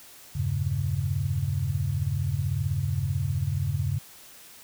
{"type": "chord", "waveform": "sine", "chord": "E diminished seventh", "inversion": "none", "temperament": "equal", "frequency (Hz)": [82.41, 98, 116.54, 138.59], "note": ["E2", "G2", "Bb2", "Db3"], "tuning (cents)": [0, 0, 0, 0], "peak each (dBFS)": [-33, -28, -34, -28], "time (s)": [0.35, 3.99], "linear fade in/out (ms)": 10, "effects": ["white hiss -49 dBFS RMS until 4.63 s"]}